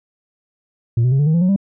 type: tone with pitch steps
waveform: sine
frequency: 116.54 / 125.63 / 135.42 / 145.99 / 157.37 / 169.64 / 182.87 / 197.13 Hz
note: A#2 / B2 / C#3 / D3 / D#3 / E3 / F#3 / G3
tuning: 0 / +30 / -40 / -10 / +20 / +50 / -20 / +10 cents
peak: -9 dBFS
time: 0.97-1.562 s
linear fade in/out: 5 ms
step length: 74 ms
effects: tanh soft clip ceiling -11 dBFS